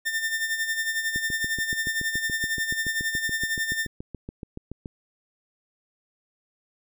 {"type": "tone with tremolo", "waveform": "40% pulse", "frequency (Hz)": 1800, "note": "A6", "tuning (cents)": 39, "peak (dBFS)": -22, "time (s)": [0.05, 3.87], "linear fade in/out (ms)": 20, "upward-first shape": "sine", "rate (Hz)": 11, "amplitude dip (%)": 60}
{"type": "click train", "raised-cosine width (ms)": 3, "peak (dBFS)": -22, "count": 27, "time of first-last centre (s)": [1.16, 4.858], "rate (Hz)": 7.03}
{"effects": []}